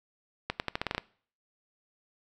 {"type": "accelerating click train", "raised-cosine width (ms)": 0.3, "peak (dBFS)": -13, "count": 9, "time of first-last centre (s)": [0.5, 0.98], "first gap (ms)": 99, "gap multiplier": 0.85, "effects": ["noise-tail reverb RT60 0.5 s tail -22 dB re dry"]}